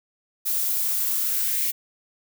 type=noise with high-pass filter sweep; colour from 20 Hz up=violet; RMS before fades=-24 dBFS; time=0.45-1.72 s; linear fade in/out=20 ms; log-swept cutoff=490 to 2200 Hz; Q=2.8; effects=none